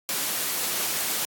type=noise; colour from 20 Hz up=white; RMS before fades=-27 dBFS; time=0.09-1.25 s; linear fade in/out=0 ms; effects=high-pass 150 Hz 12 dB/octave + AAC 64 kbps